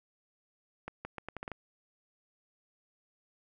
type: accelerating click train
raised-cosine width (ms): 0.5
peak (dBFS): -24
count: 8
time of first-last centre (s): 0.88-1.517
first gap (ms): 170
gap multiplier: 0.78
effects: none